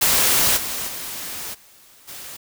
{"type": "noise with level steps", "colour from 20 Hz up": "white", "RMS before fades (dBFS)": [-17, -27, -31, -50, -36], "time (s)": [0.01, 2.37], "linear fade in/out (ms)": 10, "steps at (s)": [0.56, 0.87, 1.53, 2.07], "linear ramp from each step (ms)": 20, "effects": []}